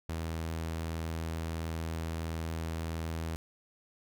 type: tone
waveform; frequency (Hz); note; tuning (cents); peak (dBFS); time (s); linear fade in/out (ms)
sawtooth; 81.5; E2; -19; -30; 0.09-3.36; 0
effects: none